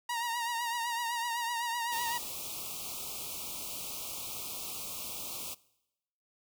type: tone with vibrato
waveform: sawtooth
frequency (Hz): 942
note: A#5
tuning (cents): +18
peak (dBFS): -28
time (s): 0.09-2.18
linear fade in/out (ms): 5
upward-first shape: triangle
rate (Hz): 7.9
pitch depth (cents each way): 61
type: band-stop noise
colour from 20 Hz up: white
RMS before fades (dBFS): -40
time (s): 1.91-5.55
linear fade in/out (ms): 20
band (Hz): 1300 to 2300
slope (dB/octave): 96
effects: noise-tail reverb RT60 0.9 s tail -22 dB re dry